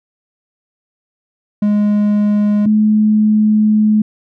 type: tone pair in turn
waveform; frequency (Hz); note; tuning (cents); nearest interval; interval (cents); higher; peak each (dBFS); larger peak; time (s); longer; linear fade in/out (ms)
triangle / sine; 207.7 / 213.7; G#3 / G#3; 0 / +50; unison; 50; second; -8; neither; 1.62-2.66 / 2.66-4.02; second; 5
effects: none